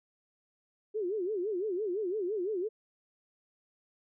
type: tone with vibrato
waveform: sine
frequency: 392 Hz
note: G4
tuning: in tune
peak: -30 dBFS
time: 0.94-2.69 s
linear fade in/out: 20 ms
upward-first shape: sine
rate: 5.9 Hz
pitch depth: 210 cents each way
effects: none